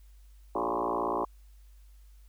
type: tone with frequency modulation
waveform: sine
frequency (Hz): 698.5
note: F5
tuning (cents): 0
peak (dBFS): -27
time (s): 0.55-1.25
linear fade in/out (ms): 5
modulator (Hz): 57.6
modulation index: 7
effects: added 50 Hz sine -51 dBFS peak until 2.28 s + white hiss -69 dBFS RMS until 2.28 s